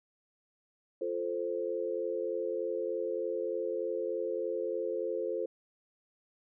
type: chord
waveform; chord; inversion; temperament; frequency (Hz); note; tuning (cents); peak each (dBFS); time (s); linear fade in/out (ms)
sine; F major; none; equal; 349.2 / 440 / 523.3; F4 / A4 / C5; 0 / 0 / 0; -37 / -35 / -35; 1.01-5.46; 5
effects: none